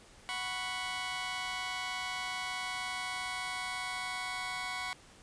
15% pulse chord, F# suspended fourth, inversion none, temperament just, 740 / 986.7 / 1110 Hz, F#5 / B5 / C#6, 0 / -2 / +2 cents, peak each -34 dBFS, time 0.29-4.93 s, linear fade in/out 0 ms, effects pink hiss -57 dBFS RMS until 5.22 s + resampled to 22050 Hz

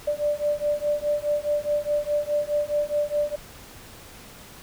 sine beating tone pair, 587.3 / 592.1 Hz, D5 / D5, 0 / +14 cents, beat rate 4.8 Hz, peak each -25 dBFS, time 0.07-3.36 s, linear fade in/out 10 ms, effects pink hiss -45 dBFS RMS until 4.62 s

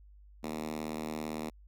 5% pulse tone with high-pass filter, 77.78 Hz, D#2, in tune, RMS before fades -38 dBFS, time 0.43-1.5 s, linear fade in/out 10 ms, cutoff 220 Hz, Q 2.6, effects added 50 Hz sine -53 dBFS peak until 1.67 s

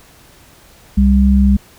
sine tone pair together, 66.05 / 199.6 Hz, C2 / G3, +17 / +32 cents, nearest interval octave + perfect fifth, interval 1915 cents, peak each -10 dBFS, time 0.97-1.57 s, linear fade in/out 10 ms, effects pink hiss -45 dBFS RMS until 1.78 s

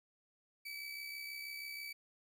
30% pulse tone with amplitude modulation, 2296 Hz, D7, 40 cents flat, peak -39 dBFS, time 0.65-1.93 s, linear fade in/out 10 ms, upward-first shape sine, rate 66.2 Hz, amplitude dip 45%, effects none

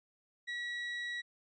35% pulse tone, 1926 Hz, B6, 44 cents flat, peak -35 dBFS, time 0.47-1.22 s, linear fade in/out 20 ms, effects resampled to 16000 Hz

